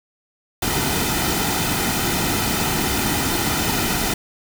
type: noise with comb filter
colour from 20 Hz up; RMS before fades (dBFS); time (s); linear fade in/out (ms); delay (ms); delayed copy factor
pink; -21; 0.62-4.14; 5; 1.8; -0.6
effects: none